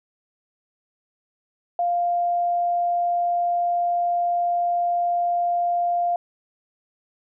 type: tone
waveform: sine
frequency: 698.5 Hz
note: F5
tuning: in tune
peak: -19 dBFS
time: 1.79-6.16 s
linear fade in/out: 2 ms
effects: none